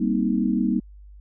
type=chord; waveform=sine; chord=C minor seventh; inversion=second; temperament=just; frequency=196.22 / 235.5 / 261.6 / 314 Hz; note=G3 / Bb3 / C4 / Eb4; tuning=+2 / +18 / 0 / +16 cents; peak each=-24 / -23 / -27 / -26 dBFS; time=0-0.8 s; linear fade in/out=10 ms; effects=added 50 Hz sine -42 dBFS peak until 1.2 s